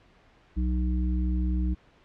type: harmonic tone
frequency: 62 Hz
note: B1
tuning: 7 cents sharp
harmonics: 1 / 3 / 5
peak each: -24 / -32 / -35 dBFS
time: 0.56-1.75 s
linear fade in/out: 20 ms
effects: pink hiss -59 dBFS RMS until 2.04 s + low-pass 3000 Hz 12 dB/octave